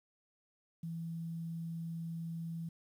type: tone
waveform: sine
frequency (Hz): 165.7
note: E3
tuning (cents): +9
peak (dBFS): -38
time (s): 0.83-2.69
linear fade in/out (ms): 5
effects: 11-bit